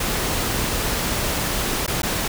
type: noise with dropouts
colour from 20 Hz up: pink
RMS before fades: -23 dBFS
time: 0-2.28 s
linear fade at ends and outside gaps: 5 ms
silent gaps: 1.865-1.877 / 2.02-2.031 s
effects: none